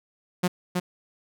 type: tone with echo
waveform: sawtooth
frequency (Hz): 179.4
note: F3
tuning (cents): +47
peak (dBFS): -16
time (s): 0.43-0.48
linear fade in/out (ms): 10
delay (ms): 320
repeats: 1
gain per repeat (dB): -3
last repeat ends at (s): 0.8
effects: none